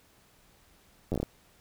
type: slowing click train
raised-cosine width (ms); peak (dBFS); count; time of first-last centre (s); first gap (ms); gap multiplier
2; -17; 7; 1.12-1.23; 10; 1.24
effects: pink hiss -62 dBFS RMS until 1.6 s